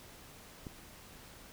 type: click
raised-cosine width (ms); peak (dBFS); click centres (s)
3; -29; 0.668
effects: pink hiss -54 dBFS RMS until 1.52 s